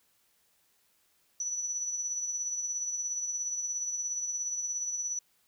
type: tone with tremolo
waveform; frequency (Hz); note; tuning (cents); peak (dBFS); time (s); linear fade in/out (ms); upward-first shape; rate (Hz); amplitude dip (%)
sine; 5930; F#8; +3; -29; 1.4-5.19; 2; triangle; 17; 50
effects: white hiss -70 dBFS RMS until 5.47 s